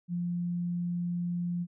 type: tone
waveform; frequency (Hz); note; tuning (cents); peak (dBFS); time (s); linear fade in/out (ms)
sine; 174.61; F3; 0; -29; 0.08-1.67; 50
effects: none